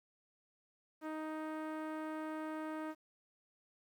sawtooth tone with low-pass filter, 312 Hz, D#4, 5 cents sharp, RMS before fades -42 dBFS, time 1.01-2.95 s, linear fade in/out 50 ms, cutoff 1500 Hz, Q 1.3, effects 11-bit

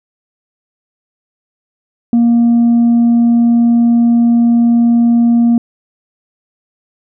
sine tone, 235.2 Hz, A#3, 16 cents sharp, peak -4 dBFS, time 2.13-5.58 s, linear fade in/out 2 ms, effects tanh soft clip ceiling -5 dBFS

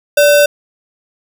sine tone with sample-and-hold, 582 Hz, D5, 16 cents flat, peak -5 dBFS, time 0.17-0.46 s, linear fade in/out 5 ms, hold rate 2100 Hz, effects none

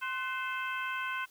harmonic tone with a mistuned harmonic, 523.3 Hz, C5, in tune, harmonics 2 / 3 / 4 / 5 / 6, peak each -37 / -36 / -43 / -40 / -47 dBFS, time 0.01-1.26 s, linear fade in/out 20 ms, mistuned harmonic 3, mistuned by -67 cents, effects white hiss -62 dBFS RMS until 1.3 s

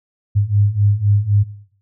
sine beating tone pair, 100.3 / 104.2 Hz, G2 / G#2, +40 / +6 cents, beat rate 3.9 Hz, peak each -16 / -15 dBFS, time 0.35-1.44 s, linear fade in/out 20 ms, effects noise-tail reverb RT60 0.6 s tail -17 dB re dry

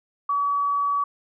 sine tone, 1139 Hz, C#6, 47 cents sharp, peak -20 dBFS, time 0.29-1.04 s, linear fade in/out 5 ms, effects none

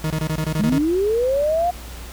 40% pulse tone bursts, 156.4 Hz, D#3, 9 cents sharp, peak -19 dBFS, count 9, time 0.04-0.782 s, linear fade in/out 2 ms, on 62 ms, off 23 ms
sine linear sweep, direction up, 195 to 718 Hz, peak -16 dBFS, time 0.59-1.71 s, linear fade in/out 10 ms
effects added 59 Hz sine -34 dBFS peak until 2.12 s + pink hiss -39 dBFS RMS until 2.12 s

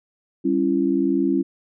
sine chord, C# diminished, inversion second, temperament equal with one note detuned, 196 / 277.2 / 337.1 Hz, G3 / C#4 / E4, 0 / 0 / +39 cents, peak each -25 / -20 / -21 dBFS, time 0.44-1.43 s, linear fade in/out 20 ms, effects none

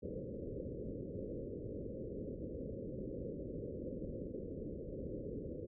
white low-pass noise, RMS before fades -44 dBFS, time 0.02-5.67 s, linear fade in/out 20 ms, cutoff 550 Hz, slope 96 dB/octave, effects none

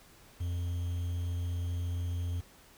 triangle tone with quantisation, 87.31 Hz, F2, in tune, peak -29 dBFS, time 0.4-2.41 s, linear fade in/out 10 ms, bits 9, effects pink hiss -58 dBFS RMS until 2.77 s

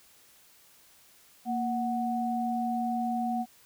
sine tone pair together, 233.1 / 740 Hz, A#3 / F#5, 0 / 0 cents, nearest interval octave + minor sixth, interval 2000 cents, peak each -30 / -30 dBFS, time 1.45-3.46 s, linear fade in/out 50 ms, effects white hiss -59 dBFS RMS until 3.65 s

